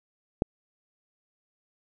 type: click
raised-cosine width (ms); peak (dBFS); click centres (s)
2; -9; 0.421
effects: none